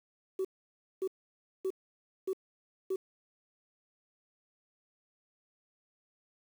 sine tone bursts, 379.7 Hz, F#4, 45 cents sharp, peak -28 dBFS, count 5, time 0.39-2.96 s, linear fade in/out 5 ms, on 58 ms, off 570 ms, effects tanh soft clip ceiling -27 dBFS + 9-bit

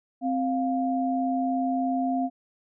sine tone pair together, 261.6 / 701.6 Hz, C4 / F5, 0 / +8 cents, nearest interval octave + perfect fourth, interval 1708 cents, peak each -25 / -27 dBFS, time 0.21-2.3 s, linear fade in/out 50 ms, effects none

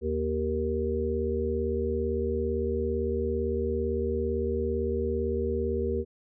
harmonic tone, 77.78 Hz, D#2, in tune, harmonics 1 / 3 / 5 / 6, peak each -31 / -34 / -30 / -31 dBFS, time 0.01-6.05 s, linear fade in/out 50 ms, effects none

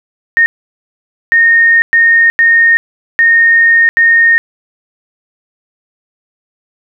sine tone bursts at uneven times, 1843 Hz, A#6, 20 cents flat, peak -4 dBFS, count 6, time 0.37-0.46 / 1.32-1.82 / 1.93-2.3 / 2.39-2.77 / 3.19-3.89 / 3.97-4.38 s, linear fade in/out 0 ms, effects none

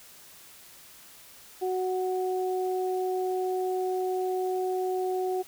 sine tone pair together, 370.6 / 740 Hz, F#4 / F#5, +3 / 0 cents, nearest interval octave, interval 1197 cents, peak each -27 / -32 dBFS, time 1.61-5.43 s, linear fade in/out 20 ms, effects white hiss -51 dBFS RMS until 5.47 s

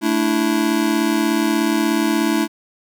square chord, A suspended fourth, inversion none, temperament just, 220 / 293.3 / 330 Hz, A3 / D4 / E4, 0 / -2 / +2 cents, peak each -22 / -21 / -20 dBFS, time 0.01-2.48 s, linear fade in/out 50 ms, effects none

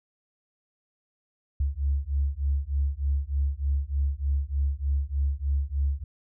sine beating tone pair, 68.5 / 71.8 Hz, C#2 / D2, -20 / -39 cents, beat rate 3.3 Hz, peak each -26 dBFS, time 1.6-6.04 s, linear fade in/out 5 ms, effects tanh soft clip ceiling -16 dBFS

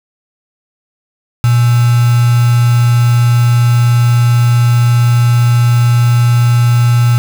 sine tone with quantisation, 119.9 Hz, A#2, 49 cents sharp, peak -6 dBFS, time 1.44-7.18 s, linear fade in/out 0 ms, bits 3, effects none

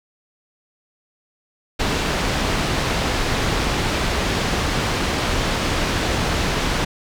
pink low-pass noise, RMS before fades -21 dBFS, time 1.79-6.85 s, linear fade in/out 10 ms, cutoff 5100 Hz, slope 12 dB/octave, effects none

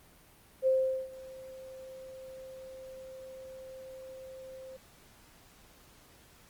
sine tone with ADSR envelope, 524 Hz, C5, 2 cents sharp, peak -22 dBFS, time 0.62-4.77 s, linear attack 49 ms, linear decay 410 ms, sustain -22 dB, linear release 9 ms, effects pink hiss -59 dBFS RMS until 6.49 s + Opus 32 kbps

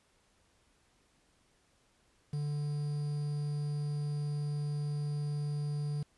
triangle tone with quantisation, 146.83 Hz, D3, in tune, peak -30 dBFS, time 2.33-6.03 s, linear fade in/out 5 ms, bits 9, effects pink hiss -70 dBFS RMS until 6.17 s + resampled to 24000 Hz

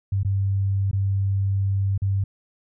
sine tone with dropouts, 98 Hz, G2, in tune, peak -19 dBFS, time 0.12-2.24 s, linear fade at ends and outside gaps 5 ms, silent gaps 0.232-0.248 / 0.913-0.93 / 1.978-2.019 s, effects none

